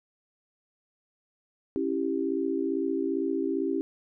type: chord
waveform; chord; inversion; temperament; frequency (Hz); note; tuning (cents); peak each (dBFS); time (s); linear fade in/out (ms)
sine; C# diminished; none; equal with one note detuned; 274.3 / 329.6 / 392; C#4 / E4 / G4; -18 / 0 / 0; -30; 1.76-3.81; 0
effects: none